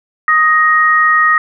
sine tone pair together, 1249.6 / 1874 Hz, D#6 / A#6, +7 / +9 cents, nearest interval perfect fifth, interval 702 cents, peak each -10 dBFS, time 0.28-1.38 s, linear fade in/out 2 ms, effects none

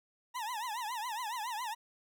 40% pulse tone with vibrato, 922 Hz, A#5, 19 cents flat, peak -35 dBFS, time 0.34-1.75 s, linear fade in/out 20 ms, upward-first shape triangle, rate 7.2 Hz, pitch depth 210 cents each way, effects none

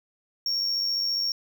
triangle tone with amplitude modulation, 5520 Hz, F8, 21 cents flat, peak -20 dBFS, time 0.46-1.32 s, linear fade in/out 2 ms, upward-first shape sine, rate 94.7 Hz, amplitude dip 50%, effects tanh soft clip ceiling -16 dBFS

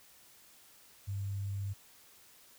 sine tone with sample-and-hold, 99.1 Hz, G2, 19 cents sharp, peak -34 dBFS, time 1.07-1.74 s, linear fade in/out 20 ms, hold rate 7350 Hz, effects white hiss -60 dBFS RMS until 2.58 s

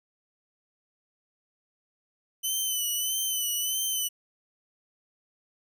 10% pulse tone with vibrato, 3020 Hz, F#7, 35 cents sharp, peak -19 dBFS, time 2.43-4.09 s, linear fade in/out 20 ms, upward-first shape sine, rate 1.6 Hz, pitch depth 50 cents each way, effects none

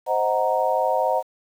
sine chord, C half-diminished seventh, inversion none, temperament equal with one note detuned, 523.3 / 627.3 / 740 / 932.3 Hz, C5 / Eb5 / Gb5 / Bb5, 0 / +14 / 0 / 0 cents, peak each -24 dBFS, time 0.06-1.23 s, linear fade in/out 50 ms, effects 8-bit

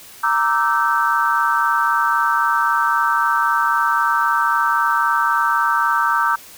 sine chord, E half-diminished seventh, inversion second, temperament equal with one note detuned, 932.3 / 1174.7 / 1318.5 / 1545.5 Hz, Bb5 / D6 / E6 / G6, 0 / 0 / 0 / -25 cents, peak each -20 dBFS, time 0.23-6.36 s, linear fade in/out 10 ms, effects white hiss -41 dBFS RMS until 6.57 s

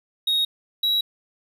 triangle tone pair in turn, 3756 / 3877 Hz, A#7 / B7, +12 / -33 cents, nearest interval minor second, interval 55 cents, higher second, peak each -17 dBFS, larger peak neither, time 0.27-0.45 / 0.83-1.01 s, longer neither, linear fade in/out 5 ms, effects none

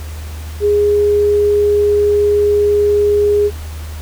sine tone, 412.9 Hz, G#4, 10 cents flat, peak -9 dBFS, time 0.6-3.51 s, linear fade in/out 50 ms, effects added 77 Hz sine -24 dBFS peak until 4.01 s + pink hiss -36 dBFS RMS until 4.01 s

